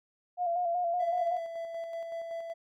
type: tone with vibrato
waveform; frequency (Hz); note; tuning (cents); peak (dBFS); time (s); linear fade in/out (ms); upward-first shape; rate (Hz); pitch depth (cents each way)
sine; 698.5; F5; 0; -27; 0.37-1.4; 50; square; 5.3; 42
type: tone with tremolo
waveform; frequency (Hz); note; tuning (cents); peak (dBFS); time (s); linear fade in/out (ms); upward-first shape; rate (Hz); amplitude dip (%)
triangle; 667; E5; +20; -32; 0.99-2.54; 20; square; 5.3; 35
effects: none